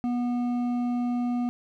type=tone with hard clipping; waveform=triangle; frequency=243.4 Hz; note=B3; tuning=25 cents flat; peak=-26 dBFS; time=0.04-1.49 s; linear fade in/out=0 ms; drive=11 dB; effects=none